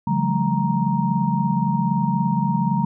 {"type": "tone cluster", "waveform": "sine", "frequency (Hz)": [141.1, 172.5, 189.8, 213.6, 935], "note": ["C#3", "F3", "F#3", "G#3", "A#5"], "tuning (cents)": [31, -21, 44, 49, 5], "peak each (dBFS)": -24, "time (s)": [0.07, 2.85], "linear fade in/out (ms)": 5, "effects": []}